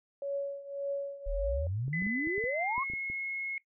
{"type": "tone with tremolo", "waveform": "sine", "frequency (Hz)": 560, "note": "C#5", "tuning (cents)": 18, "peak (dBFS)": -29, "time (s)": [0.22, 1.67], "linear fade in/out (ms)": 2, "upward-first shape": "triangle", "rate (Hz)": 1.8, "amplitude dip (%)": 85}
{"type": "exponential sweep", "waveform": "sine", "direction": "up", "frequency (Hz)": [34.74, 1140], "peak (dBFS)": -31, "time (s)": [1.26, 2.84], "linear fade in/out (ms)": 10}
{"type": "clicks", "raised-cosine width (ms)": 3, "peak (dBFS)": -33, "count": 10, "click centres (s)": [1.881, 2.022, 2.066, 2.272, 2.38, 2.44, 2.78, 2.9, 2.936, 3.1]}
{"type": "tone with pitch glide", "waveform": "sine", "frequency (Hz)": [2013, 2170], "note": ["B6", "C#7"], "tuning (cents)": [33, -37], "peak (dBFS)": -33, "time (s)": [1.93, 3.58], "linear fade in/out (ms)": 2, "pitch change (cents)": 130, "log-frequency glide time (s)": [2.47, 2.78]}
{"effects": ["noise-tail reverb RT60 0.1 s tail -17 dB re dry"]}